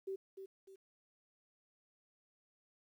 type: tone with echo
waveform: sine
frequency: 385.8 Hz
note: G4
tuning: 28 cents flat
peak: -38 dBFS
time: 0.07-0.16 s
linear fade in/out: 10 ms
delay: 300 ms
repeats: 2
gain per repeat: -8 dB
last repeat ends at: 0.76 s
effects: 12-bit